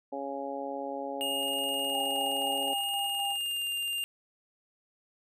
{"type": "harmonic tone", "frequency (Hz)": 138.59, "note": "C#3", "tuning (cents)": 0, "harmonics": [2, 3, 4, 5, 6], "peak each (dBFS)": [-40, -42, -37, -42, -39], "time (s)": [0.12, 2.74], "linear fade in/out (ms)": 10}
{"type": "tone with pitch glide", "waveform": "square", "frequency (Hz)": [2846, 2802], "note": ["F7", "F7"], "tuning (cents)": [32, 5], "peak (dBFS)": -31, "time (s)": [1.21, 4.04], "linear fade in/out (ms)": 0, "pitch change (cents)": -27, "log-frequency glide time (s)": [3.04, 3.65]}
{"type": "click train", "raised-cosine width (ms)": 0.2, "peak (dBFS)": -36, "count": 51, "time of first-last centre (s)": [1.43, 4.034], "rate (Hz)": 19.2}
{"type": "tone with tremolo", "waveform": "sine", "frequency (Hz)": 797, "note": "G5", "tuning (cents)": 28, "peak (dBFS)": -32, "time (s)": [1.91, 3.38], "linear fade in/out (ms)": 50, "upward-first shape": "square", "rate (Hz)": 3.9, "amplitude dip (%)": 40}
{"effects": []}